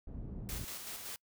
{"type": "low-pass noise", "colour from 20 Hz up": "pink", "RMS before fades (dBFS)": -43, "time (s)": [0.07, 0.65], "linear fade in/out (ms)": 5, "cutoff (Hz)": 260, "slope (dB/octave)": 12}
{"type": "noise with tremolo", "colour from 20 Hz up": "white", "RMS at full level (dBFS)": -43, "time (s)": [0.49, 1.16], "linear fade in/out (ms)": 0, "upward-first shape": "square", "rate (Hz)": 5.3, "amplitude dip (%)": 35}
{"effects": ["noise-tail reverb RT60 0.1 s tail -26 dB re dry"]}